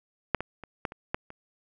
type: clicks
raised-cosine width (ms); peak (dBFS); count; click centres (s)
0.5; -7 / -17 / -26 / -14 / -26 / -12 / -28; 7; 0.347 / 0.406 / 0.637 / 0.852 / 0.921 / 1.145 / 1.304
effects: none